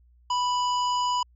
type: harmonic tone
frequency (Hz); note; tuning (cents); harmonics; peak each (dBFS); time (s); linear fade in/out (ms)
987.8; B5; 0; 1 / 3 / 5 / 7; -23 / -33 / -37 / -40; 0.3-1.23; 5
effects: added 60 Hz sine -55 dBFS peak until 1.35 s